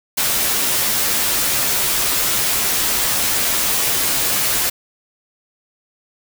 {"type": "noise with comb filter", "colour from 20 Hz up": "white", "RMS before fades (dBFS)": -18, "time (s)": [0.17, 4.7], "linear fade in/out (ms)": 10, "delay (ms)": 12, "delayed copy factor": -0.65, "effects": []}